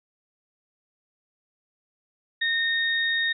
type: tone pair together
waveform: sine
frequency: 1839 / 3718 Hz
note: A#6 / A#7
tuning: -24 / -5 cents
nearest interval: octave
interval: 1219 cents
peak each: -23 / -27 dBFS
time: 2.41-3.33 s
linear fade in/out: 10 ms
effects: none